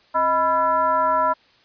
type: tone with frequency modulation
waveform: sine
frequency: 990 Hz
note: B5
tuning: 4 cents sharp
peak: -16 dBFS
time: 0.14-1.34 s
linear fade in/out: 20 ms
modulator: 361 Hz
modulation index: 0.99
effects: white hiss -56 dBFS RMS until 1.64 s + resampled to 11025 Hz